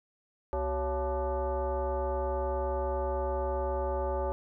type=tone with frequency modulation; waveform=sine; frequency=246.9 Hz; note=B3; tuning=in tune; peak=-28 dBFS; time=0.53-4.32 s; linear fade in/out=0 ms; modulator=313 Hz; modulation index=2.2; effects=none